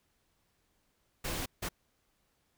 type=noise bursts at uneven times; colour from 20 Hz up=pink; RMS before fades=-36 dBFS; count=2; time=1.24-1.46 / 1.62-1.69 s; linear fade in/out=10 ms; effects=pink hiss -75 dBFS RMS until 2.57 s